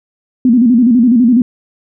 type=tone with vibrato; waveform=sine; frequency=240.5 Hz; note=B3; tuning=46 cents flat; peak=-5 dBFS; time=0.45-1.42 s; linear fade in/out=2 ms; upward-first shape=square; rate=12 Hz; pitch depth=100 cents each way; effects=none